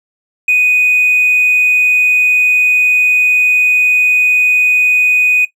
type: tone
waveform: triangle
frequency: 2489 Hz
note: D#7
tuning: in tune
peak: -5 dBFS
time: 0.48-5.45 s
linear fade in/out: 5 ms
effects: noise-tail reverb RT60 0.1 s tail -17 dB re dry + tanh soft clip ceiling -3 dBFS